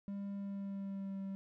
triangle tone with pitch glide, 199.5 to 194.38 Hz, G3 to G3, +31 to -14 cents, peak -37 dBFS, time 0.08-1.35 s, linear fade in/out 0 ms, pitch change -45 cents, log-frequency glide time 0.34-1.2 s, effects none

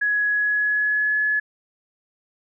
sine tone with pitch glide, 1677 to 1705.3 Hz, G#6 to G#6, +16 to +45 cents, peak -18 dBFS, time 0.01-1.4 s, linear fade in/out 10 ms, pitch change +29 cents, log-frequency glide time 0.3-1.18 s, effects none

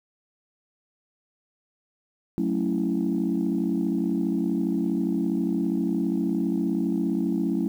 sine chord, F# minor seventh, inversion none, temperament equal, 185 / 220 / 277.2 / 329.6 Hz, F#3 / A3 / C#4 / E4, 0 / 0 / 0 / 0 cents, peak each -27 dBFS, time 2.38-7.68 s, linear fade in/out 0 ms, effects tanh soft clip ceiling -15 dBFS + 9-bit

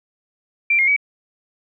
sine tone with pitch steps, 2357 / 2137 / 2272 Hz, D7 / C7 / C#7, +6 / +36 / +42 cents, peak -13 dBFS, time 0.7-0.964 s, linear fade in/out 5 ms, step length 88 ms, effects none

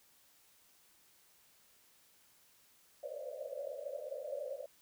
white band-pass noise, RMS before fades -43 dBFS, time 3.03-4.66 s, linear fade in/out 5 ms, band 510 to 610 Hz, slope 96 dB/octave, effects white hiss -67 dBFS RMS until 4.81 s

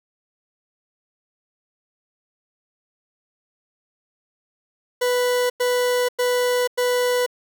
40% pulse tone bursts, 493.9 Hz, B4, in tune, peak -17 dBFS, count 4, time 5.01-7.264 s, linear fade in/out 10 ms, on 490 ms, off 98 ms, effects 8-bit

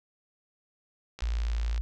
click train, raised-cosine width 0.2 ms, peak -25 dBFS, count 37, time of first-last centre 1.19-1.778 s, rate 61.2 Hz
sine tone, 55 Hz, A1, in tune, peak -26 dBFS, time 1.22-1.81 s, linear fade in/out 0 ms
effects none

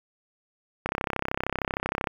click train, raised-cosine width 0.5 ms, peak -11 dBFS, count 41, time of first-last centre 0.86-2.072 s, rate 33 Hz, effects 7-bit

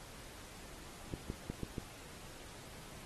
clicks, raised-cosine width 3 ms, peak -25 dBFS, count 5, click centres 1.138 / 1.301 / 1.5 / 1.633 / 1.782 s, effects pink hiss -53 dBFS RMS until 3.05 s + AAC 32 kbps

